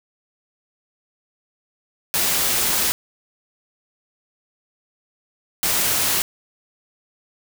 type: noise bursts at uneven times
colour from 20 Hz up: white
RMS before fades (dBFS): -20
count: 2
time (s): 2.14-2.92 / 5.63-6.22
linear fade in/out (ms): 0
effects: none